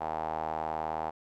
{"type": "tone with band-pass filter", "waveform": "sawtooth", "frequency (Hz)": 79.1, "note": "D#2", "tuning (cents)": 29, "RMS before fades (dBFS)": -34, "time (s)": [0, 1.11], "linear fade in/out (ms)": 20, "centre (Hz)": 800, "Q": 4.9, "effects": []}